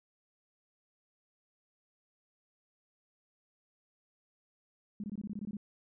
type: tone bursts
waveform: sine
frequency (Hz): 206.1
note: G#3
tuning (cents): -13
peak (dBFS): -36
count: 10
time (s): 5-5.569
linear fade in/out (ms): 2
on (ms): 38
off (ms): 21
effects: none